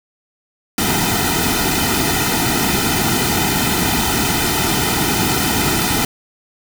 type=noise with comb filter; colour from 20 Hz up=pink; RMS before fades=-17 dBFS; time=0.78-6.05 s; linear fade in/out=2 ms; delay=1.8 ms; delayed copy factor=-0.85; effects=none